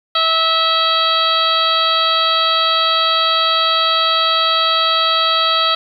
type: harmonic tone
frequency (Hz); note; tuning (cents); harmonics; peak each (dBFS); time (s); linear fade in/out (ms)
650; E5; -24; 1 / 2 / 3 / 4 / 5 / 6 / 7; -23 / -16 / -27 / -27 / -19 / -18 / -24; 0.15-5.75; 5
effects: 8-bit